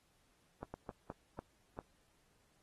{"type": "slowing click train", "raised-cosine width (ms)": 1, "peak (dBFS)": -29, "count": 6, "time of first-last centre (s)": [0.63, 1.789], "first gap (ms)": 110, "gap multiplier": 1.38, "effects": ["pink hiss -74 dBFS RMS until 2.62 s", "AAC 32 kbps"]}